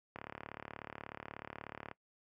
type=click train; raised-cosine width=0.5 ms; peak=-28 dBFS; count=65; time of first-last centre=0.16-1.913 s; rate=36.5 Hz; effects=noise-tail reverb RT60 0.1 s tail -21 dB re dry + high-pass 80 Hz 12 dB/octave